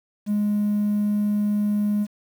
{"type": "tone", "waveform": "triangle", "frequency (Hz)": 207.7, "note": "G#3", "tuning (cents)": 0, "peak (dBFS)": -16, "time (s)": [0.26, 2.07], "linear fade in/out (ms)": 50, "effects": ["tanh soft clip ceiling -15 dBFS", "8-bit"]}